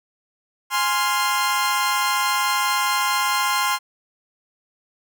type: chord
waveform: sawtooth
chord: F minor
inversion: first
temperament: equal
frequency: 830.6 / 1046.5 / 1396.9 Hz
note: Ab5 / C6 / F6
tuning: 0 / 0 / 0 cents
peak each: -22 / -17 / -22 dBFS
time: 0.7-3.79 s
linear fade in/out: 50 ms
effects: none